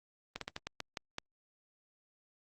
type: slowing click train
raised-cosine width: 0.2 ms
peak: -20 dBFS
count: 8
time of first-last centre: 0.36-1.184 s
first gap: 53 ms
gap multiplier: 1.26
effects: Opus 32 kbps